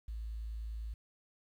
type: tone with quantisation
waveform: sine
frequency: 55 Hz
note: A1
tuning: in tune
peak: -38 dBFS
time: 0.08-0.94 s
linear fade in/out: 5 ms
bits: 11
effects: none